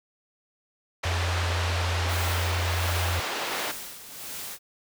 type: band-pass noise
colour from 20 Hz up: pink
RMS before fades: -31 dBFS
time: 1.03-3.72 s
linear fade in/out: 10 ms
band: 530 to 4500 Hz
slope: 12 dB/octave
type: tone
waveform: sine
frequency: 86.9 Hz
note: F2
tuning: 8 cents flat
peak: -25 dBFS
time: 1.05-3.2 s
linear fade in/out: 5 ms
type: noise with tremolo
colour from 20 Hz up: white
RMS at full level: -36 dBFS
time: 2.07-4.59 s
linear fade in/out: 50 ms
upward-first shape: sine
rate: 1.4 Hz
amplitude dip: 60%
effects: none

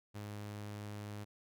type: tone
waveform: sawtooth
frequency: 103.83 Hz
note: G#2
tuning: in tune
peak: -39 dBFS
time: 0.14-1.25 s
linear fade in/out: 20 ms
effects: none

